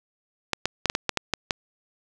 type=clicks; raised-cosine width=0.2 ms; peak=-5 dBFS; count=9; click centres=0.533 / 0.656 / 0.857 / 0.899 / 0.951 / 1.093 / 1.173 / 1.337 / 1.508 s; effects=none